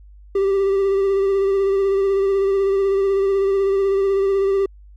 triangle tone with vibrato, 391.8 Hz, G4, 1 cent flat, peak -13 dBFS, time 0.35-4.66 s, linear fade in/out 5 ms, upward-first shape sine, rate 16 Hz, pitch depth 25 cents each way, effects added 50 Hz sine -41 dBFS peak until 4.96 s

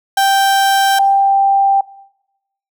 35% pulse / sine tone pair in turn, 784 / 787.8 Hz, G5 / G5, 0 / +8 cents, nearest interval unison, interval 8 cents, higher second, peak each -8 dBFS, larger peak neither, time 0.17-0.99 / 0.99-1.81 s, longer neither, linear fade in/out 5 ms, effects noise-tail reverb RT60 0.9 s tail -22 dB re dry

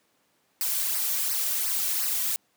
blue noise with flanger, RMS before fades -27 dBFS, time 0.61-2.36 s, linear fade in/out 0 ms, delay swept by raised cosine 0.28 to 2.38 ms, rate 2.8 Hz, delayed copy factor -0.7, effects pink hiss -68 dBFS RMS until 2.56 s + high-pass 200 Hz 12 dB/octave

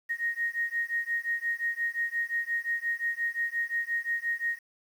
sine beating tone pair, 1864.7 / 1870.4 Hz, A#6 / A#6, 0 / +5 cents, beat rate 5.7 Hz, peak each -31 / -31 dBFS, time 0.09-4.59 s, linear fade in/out 20 ms, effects 9-bit

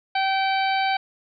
harmonic tone with a mistuned harmonic, 773 Hz, G5, 24 cents flat, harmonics 1 / 2 / 3 / 4 / 5 / 6, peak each -21 / -29 / -28 / -33 / -35 / -35 dBFS, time 0.15-0.97 s, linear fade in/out 5 ms, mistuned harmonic 6, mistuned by -18 cents, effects none

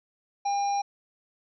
harmonic tone, 804 Hz, G5, 44 cents sharp, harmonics 1 / 3 / 5 / 7, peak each -24 / -43 / -46 / -40 dBFS, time 0.45-0.82 s, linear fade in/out 10 ms, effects none

